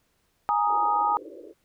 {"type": "chord", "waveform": "sine", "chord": "Ab suspended second", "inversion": "none", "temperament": "equal", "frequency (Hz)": [830.6, 932.3, 1244.5], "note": ["Ab5", "Bb5", "Eb6"], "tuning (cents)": [0, 0, 0], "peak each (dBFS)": [-24, -26, -25], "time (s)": [0.49, 1.17], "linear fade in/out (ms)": 0}
{"type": "band-pass noise", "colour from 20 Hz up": "pink", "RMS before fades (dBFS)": -43, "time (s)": [0.66, 1.54], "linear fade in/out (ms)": 50, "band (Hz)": [300, 570], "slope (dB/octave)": 96}
{"effects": ["pink hiss -70 dBFS RMS until 1.64 s"]}